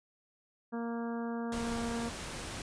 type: harmonic tone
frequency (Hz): 233.1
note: A#3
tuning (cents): 0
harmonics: 1 / 2 / 3 / 4 / 5 / 6 / 7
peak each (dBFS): -35 / -41 / -45 / -47 / -49 / -51 / -52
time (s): 0.72-2.1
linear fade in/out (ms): 20
type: noise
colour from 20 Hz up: pink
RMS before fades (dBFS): -41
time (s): 1.52-2.62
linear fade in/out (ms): 2
effects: resampled to 22050 Hz